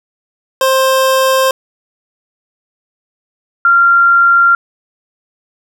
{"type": "tone pair in turn", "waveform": ["25% pulse", "sine"], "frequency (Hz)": [527, 1383.6], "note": ["C5", "F6"], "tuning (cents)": [12, -17], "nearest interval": "octave + perfect fourth", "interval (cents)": 1671, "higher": "second", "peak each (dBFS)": -5, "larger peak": "neither", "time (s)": [[0.61, 1.51], [3.65, 4.55]], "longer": "neither", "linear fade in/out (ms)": 2, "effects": []}